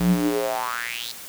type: tone with high-pass filter sweep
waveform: square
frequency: 58.9 Hz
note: A#1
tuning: 19 cents sharp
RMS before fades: -24 dBFS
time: 0-1.12 s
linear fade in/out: 5 ms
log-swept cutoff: 130 to 4400 Hz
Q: 5.4
effects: white hiss -39 dBFS RMS until 1.28 s